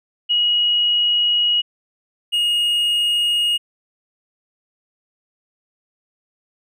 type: tone pair in turn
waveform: sine / triangle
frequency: 2900 / 2867 Hz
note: F#7 / F7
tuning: -35 / +45 cents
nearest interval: unison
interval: 20 cents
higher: first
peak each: -14 dBFS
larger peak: neither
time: 0.29-1.62 / 2.32-3.58 s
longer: first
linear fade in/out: 20 ms
effects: none